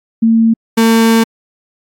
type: tone pair in turn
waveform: sine / 35% pulse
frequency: 226.3 / 226.3 Hz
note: A3 / A3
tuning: +49 / +49 cents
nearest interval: unison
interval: 0 cents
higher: neither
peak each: -6 / -5 dBFS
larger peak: second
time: 0.22-0.54 / 0.77-1.24 s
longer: second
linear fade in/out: 10 ms
effects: AAC 64 kbps